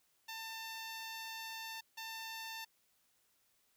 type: tone bursts at uneven times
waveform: 10% pulse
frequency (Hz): 896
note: A5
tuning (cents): +31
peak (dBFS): -35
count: 2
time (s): 0.28-1.81 / 1.97-2.65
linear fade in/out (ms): 10
effects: white hiss -75 dBFS RMS until 3.76 s